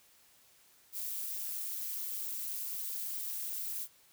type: noise with amplitude modulation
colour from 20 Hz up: violet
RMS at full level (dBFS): -35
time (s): 0.92-3.88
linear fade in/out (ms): 50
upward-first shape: sine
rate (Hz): 205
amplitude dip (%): 80
effects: white hiss -64 dBFS RMS until 4.12 s